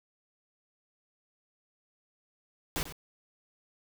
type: noise with echo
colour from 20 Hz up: pink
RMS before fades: -32 dBFS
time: 2.76-2.83 s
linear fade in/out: 0 ms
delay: 94 ms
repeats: 1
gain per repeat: -12 dB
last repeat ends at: 2.924 s
effects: none